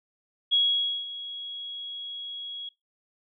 sine tone with ADSR envelope, 3322 Hz, G#7, in tune, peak -18 dBFS, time 0.51-2.69 s, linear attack 23 ms, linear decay 520 ms, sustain -16 dB, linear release 4 ms, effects noise-tail reverb RT60 0.2 s tail -22 dB re dry

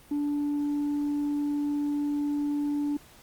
sine tone with tanh clipping, 291 Hz, D4, 16 cents flat, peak -26 dBFS, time 0.11-2.97 s, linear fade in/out 5 ms, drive 1 dB, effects pink hiss -54 dBFS RMS until 3.22 s + Opus 32 kbps

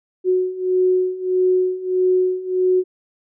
sine beating tone pair, 367.4 / 369 Hz, F#4 / F#4, -12 / -5 cents, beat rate 1.6 Hz, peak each -20 / -17 dBFS, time 0.24-2.84 s, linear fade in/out 50 ms, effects none

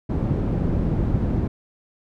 white low-pass noise, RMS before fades -22 dBFS, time 0.09-1.48 s, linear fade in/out 10 ms, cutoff 200 Hz, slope 12 dB/octave, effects none

